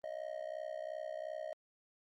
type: tone with amplitude modulation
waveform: triangle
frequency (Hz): 626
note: D#5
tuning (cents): +10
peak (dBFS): -34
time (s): 0.04-1.53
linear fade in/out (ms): 0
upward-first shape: sine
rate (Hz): 62.8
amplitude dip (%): 95
effects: Opus 32 kbps